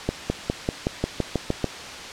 accelerating click train, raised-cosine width 2 ms, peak -8 dBFS, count 10, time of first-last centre 0.09-1.643 s, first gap 210 ms, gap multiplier 0.95, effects white hiss -35 dBFS RMS until 2.12 s + low-pass 5000 Hz 12 dB/octave

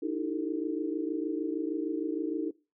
sine tone cluster, 301.2 / 327.7 / 387.6 / 449.4 Hz, D4 / E4 / G4 / A4, +44 / -10 / -20 / +37 cents, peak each -33 / -33 / -39 / -37 dBFS, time 0.02-2.51 s, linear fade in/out 10 ms, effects noise-tail reverb RT60 0.3 s tail -22 dB re dry

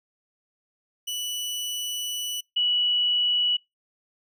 sawtooth / sine tone pair in turn, 2960 / 2941 Hz, F#7 / F#7, 0 / -11 cents, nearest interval unison, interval 11 cents, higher first, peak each -25 / -20 dBFS, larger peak second, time 1.07-2.41 / 2.56-3.57 s, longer first, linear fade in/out 10 ms, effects noise-tail reverb RT60 0.2 s tail -26 dB re dry

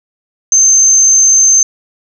sine tone, 6272 Hz, G8, in tune, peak -4 dBFS, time 0.52-1.63 s, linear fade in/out 2 ms, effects none

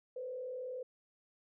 sine tone with frequency modulation, 507 Hz, B4, 45 cents sharp, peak -39 dBFS, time 0.16-0.83 s, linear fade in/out 5 ms, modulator 39.9 Hz, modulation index 0.63, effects none

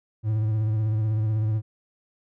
triangle tone with vibrato, 108.5 Hz, A2, 24 cents flat, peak -19 dBFS, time 0.23-1.62 s, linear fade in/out 50 ms, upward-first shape triangle, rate 16 Hz, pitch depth 49 cents each way, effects none

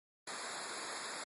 pink noise with comb filter, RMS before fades -43 dBFS, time 0.27-1.24 s, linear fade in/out 5 ms, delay 0.34 ms, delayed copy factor -1, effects high-pass 200 Hz 12 dB/octave + MP3 48 kbps

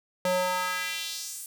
square tone with high-pass filter sweep, 182.1 Hz, F#3, 27 cents flat, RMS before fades -30 dBFS, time 0.25-1.46 s, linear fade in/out 2 ms, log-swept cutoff 400 to 10000 Hz, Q 1.8, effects none

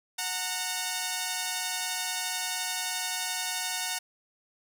5% pulse tone pair together, 735.1 / 916 Hz, F#5 / A#5, -11 / -31 cents, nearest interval major third, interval 380 cents, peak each -21 / -21 dBFS, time 0.18-3.99 s, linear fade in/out 10 ms, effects none

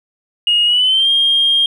sine tone with pitch glide, 2869 to 3220 Hz, F7 to G7, +46 to +46 cents, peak -9 dBFS, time 0.47-1.66 s, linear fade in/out 2 ms, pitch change +200 cents, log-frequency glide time 0.65-1.1 s, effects tanh soft clip ceiling -5 dBFS

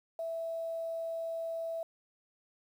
sine tone with quantisation, 659.3 Hz, E5, in tune, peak -34 dBFS, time 0.19-1.83 s, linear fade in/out 2 ms, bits 10, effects none

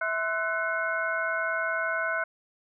sine tone cluster, 654 / 1040 / 1326 / 1495 / 2160 Hz, E5 / C6 / E6 / F#6 / C#7, -14 / -11 / +10 / +17 / -45 cents, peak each -32 / -37 / -36 / -28 / -37 dBFS, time 0.01-2.24 s, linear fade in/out 5 ms, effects none

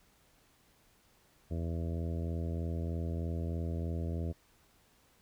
harmonic tone, 83.2 Hz, E2, 17 cents sharp, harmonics 1 / 2 / 3 / 4 / 5 / 6 / 7 / 8, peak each -34 / -40 / -44 / -46 / -48 / -50 / -51 / -52 dBFS, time 1.5-4.33 s, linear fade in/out 20 ms, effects pink hiss -67 dBFS RMS until 5.21 s

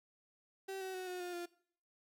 35% pulse tone with pitch steps, 385.4 / 377.7 / 370.1 / 362.7 / 355.5 / 348.3 Hz, G4 / F#4 / F#4 / F#4 / F4 / F4, -29 / +36 / 0 / -34 / +31 / -5 cents, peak -39 dBFS, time 0.68-1.46 s, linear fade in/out 10 ms, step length 130 ms, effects noise-tail reverb RT60 0.6 s tail -21 dB re dry

